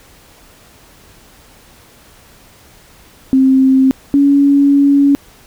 sine tone pair in turn, 264.4 / 281.5 Hz, C4 / C#4, +18 / +27 cents, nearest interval minor second, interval 109 cents, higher second, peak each -6 dBFS, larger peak neither, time 3.33-3.91 / 4.14-5.15 s, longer second, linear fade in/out 0 ms, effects pink hiss -44 dBFS RMS until 5.46 s

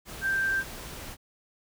sine tone in noise, 1572 Hz, G6, 4 cents sharp, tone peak -24 dBFS, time 0.21-0.64 s, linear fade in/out 50 ms, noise pink, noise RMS -41 dBFS, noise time 0.05-1.17 s, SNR +14 dB, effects none

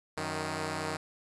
5% pulse tone pair together, 92.5 / 155.56 Hz, F#2 / D#3, 0 / 0 cents, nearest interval major sixth, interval 900 cents, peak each -26 / -23 dBFS, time 0.17-0.97 s, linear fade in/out 5 ms, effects resampled to 24000 Hz + 10-bit

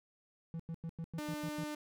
triangle tone bursts, 164.81 Hz, E3, in tune, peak -36 dBFS, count 8, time 0.54-1.638 s, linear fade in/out 0 ms, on 55 ms, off 94 ms
sawtooth tone, 299.8 Hz, D4, 36 cents sharp, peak -35 dBFS, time 1.18-1.75 s, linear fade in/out 5 ms
effects none

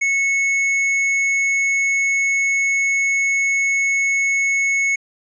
sine tone with hard clipping, 2200 Hz, C#7, 14 cents flat, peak -17 dBFS, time 0.01-4.96 s, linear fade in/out 10 ms, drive 8 dB, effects resampled to 16000 Hz

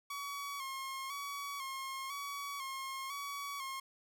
sawtooth tone with vibrato, 1102 Hz, C#6, 11 cents flat, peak -36 dBFS, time 0.1-3.8 s, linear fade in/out 5 ms, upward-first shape square, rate 1 Hz, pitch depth 46 cents each way, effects none

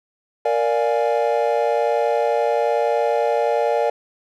triangle chord, Bb dominant seventh, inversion none, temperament equal, 466.2 / 587.3 / 698.5 / 830.6 Hz, Bb4 / D5 / F5 / Ab5, 0 / 0 / 0 / 0 cents, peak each -19 / -19 / -22 / -22 dBFS, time 0.45-3.9 s, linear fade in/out 5 ms, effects none

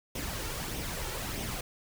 pink noise with flanger, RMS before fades -36 dBFS, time 0.15-1.61 s, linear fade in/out 5 ms, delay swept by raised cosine 0.33 to 2.23 ms, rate 1.6 Hz, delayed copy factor +0.5, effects none

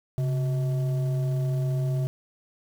sine tone with frequency modulation, 134.8 Hz, C#3, 48 cents flat, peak -22 dBFS, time 0.18-2.07 s, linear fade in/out 0 ms, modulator 504 Hz, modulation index 0.33, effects tanh soft clip ceiling -18 dBFS + 8-bit

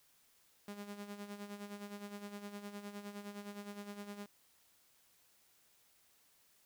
sawtooth tone with tremolo, 203.9 Hz, G#3, 32 cents flat, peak -39 dBFS, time 0.68-4.26 s, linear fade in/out 2 ms, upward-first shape sine, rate 9.7 Hz, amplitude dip 65%, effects white hiss -70 dBFS RMS until 6.65 s

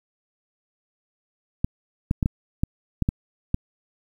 clicks, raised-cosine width 5 ms, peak -8 dBFS, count 8, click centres 1.645 / 2.111 / 2.228 / 2.259 / 2.635 / 3.023 / 3.089 / 3.544 s, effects 8-bit

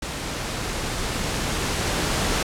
pink noise with level ramp, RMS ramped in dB -30 to -22 dBFS, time 0.02-2.43 s, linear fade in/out 5 ms, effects low-pass 9000 Hz 12 dB/octave

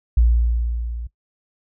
sine tone with level ramp, 58.27 Hz, A#1, in tune, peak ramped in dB -10 to -27 dBFS, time 0.17-1.07 s, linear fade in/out 5 ms, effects noise-tail reverb RT60 0.1 s tail -18 dB re dry

